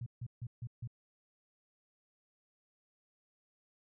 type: tone bursts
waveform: sine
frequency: 119.2 Hz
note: A#2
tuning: 39 cents sharp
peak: -38 dBFS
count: 5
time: 0.01-0.875 s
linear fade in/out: 5 ms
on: 53 ms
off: 150 ms
effects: none